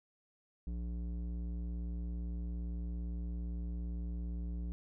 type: tone with low-pass filter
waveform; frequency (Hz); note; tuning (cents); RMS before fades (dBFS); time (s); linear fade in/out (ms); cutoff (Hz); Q
square; 58.8; A#1; +16; -39; 0.67-4.72; 0; 240; 1
effects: none